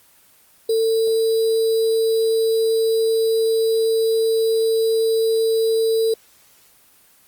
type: tone with sample-and-hold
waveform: sine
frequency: 448.7 Hz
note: A4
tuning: 34 cents sharp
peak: -15 dBFS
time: 0.69-6.14 s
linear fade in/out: 5 ms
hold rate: 4410 Hz
effects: white hiss -53 dBFS RMS until 7.27 s + Opus 24 kbps